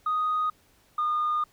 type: tone pair in turn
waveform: sine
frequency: 1244.5 / 1220.3 Hz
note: D#6 / D#6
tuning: 0 / -34 cents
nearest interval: unison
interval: 34 cents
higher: first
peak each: -22 dBFS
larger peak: neither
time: 0.06-0.5 / 0.98-1.44 s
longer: second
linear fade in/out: 5 ms
effects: tanh soft clip ceiling -20 dBFS + pink hiss -62 dBFS RMS until 1.52 s